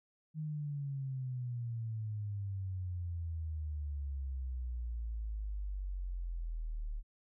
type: exponential sweep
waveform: sine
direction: down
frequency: 157 to 36.66 Hz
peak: -36 dBFS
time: 0.34-7.03 s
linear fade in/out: 50 ms
effects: none